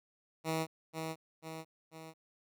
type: tone with echo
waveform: 10% pulse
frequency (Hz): 160.4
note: E3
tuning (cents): -47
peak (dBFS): -24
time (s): 0.44-0.67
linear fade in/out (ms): 50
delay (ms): 490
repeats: 3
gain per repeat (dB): -5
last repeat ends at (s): 2.14
effects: none